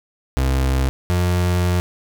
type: tone pair in turn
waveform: 35% pulse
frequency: 66 / 89.1 Hz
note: C2 / F2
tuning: +16 / +35 cents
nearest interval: perfect fourth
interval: 519 cents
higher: second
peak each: -14 dBFS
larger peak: neither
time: 0.37-0.89 / 1.1-1.8 s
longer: second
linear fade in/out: 0 ms
effects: none